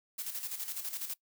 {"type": "noise with tremolo", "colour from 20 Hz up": "blue", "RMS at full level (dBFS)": -37, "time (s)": [0.18, 1.14], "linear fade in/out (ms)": 10, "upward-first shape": "square", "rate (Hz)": 12, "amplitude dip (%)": 60, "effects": ["noise-tail reverb RT60 0.1 s tail -21 dB re dry"]}